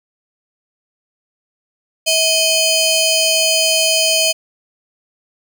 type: ring-modulated tone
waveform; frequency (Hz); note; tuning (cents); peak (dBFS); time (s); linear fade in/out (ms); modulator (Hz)
15% pulse; 1864.7; A#6; 0; -3; 2.06-4.33; 20; 1220
effects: none